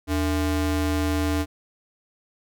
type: ring-modulated tone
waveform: square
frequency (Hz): 186.5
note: F#3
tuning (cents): +14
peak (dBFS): -19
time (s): 0.07-1.46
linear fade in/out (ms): 50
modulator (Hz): 106
effects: none